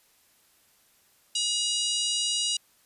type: harmonic tone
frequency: 960 Hz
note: B5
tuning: 49 cents flat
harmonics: 3 / 4 / 5 / 6 / 7 / 8 / 9 / 10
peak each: -29 / -31 / -33 / -35 / -36 / -37 / -38 / -39 dBFS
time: 1.35-2.57 s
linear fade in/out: 5 ms
effects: white hiss -63 dBFS RMS until 2.85 s + resampled to 32000 Hz